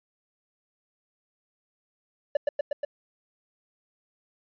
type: tone with echo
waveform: triangle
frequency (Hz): 578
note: D5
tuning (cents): -28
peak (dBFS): -16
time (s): 2.35-2.37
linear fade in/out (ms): 5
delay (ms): 120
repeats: 4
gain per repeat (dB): -2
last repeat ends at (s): 2.85
effects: tanh soft clip ceiling -12 dBFS + resampled to 11025 Hz